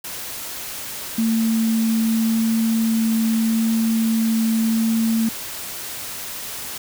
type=tone in noise; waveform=sine; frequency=224.9 Hz; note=A3; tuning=38 cents sharp; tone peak=-16 dBFS; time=1.18-5.29 s; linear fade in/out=5 ms; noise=white; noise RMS=-31 dBFS; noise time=0.04-6.78 s; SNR=+12 dB; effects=none